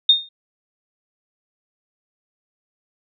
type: tone with exponential decay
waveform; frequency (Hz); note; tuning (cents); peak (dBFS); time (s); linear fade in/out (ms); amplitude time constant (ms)
sine; 3669; A#7; -28; -6; 0.09-0.29; 5; 42
effects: none